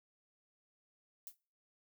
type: noise with exponential decay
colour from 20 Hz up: violet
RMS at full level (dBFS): -43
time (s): 1.27-1.37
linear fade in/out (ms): 1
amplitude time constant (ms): 20
effects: noise-tail reverb RT60 0.4 s tail -24 dB re dry